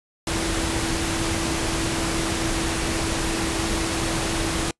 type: tone in noise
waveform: sine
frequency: 329.6 Hz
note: E4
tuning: in tune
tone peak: -28 dBFS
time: 0.27-4.71 s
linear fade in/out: 2 ms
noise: pink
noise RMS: -25 dBFS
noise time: 0.27-4.71 s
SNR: -6 dB
effects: noise-tail reverb RT60 0.1 s tail -25 dB re dry + resampled to 24000 Hz